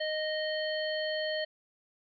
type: harmonic tone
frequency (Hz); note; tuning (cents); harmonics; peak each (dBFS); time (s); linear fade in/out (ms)
620; D#5; -6; 1 / 3 / 5 / 7; -32 / -37 / -39 / -40; 0-1.45; 10
effects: none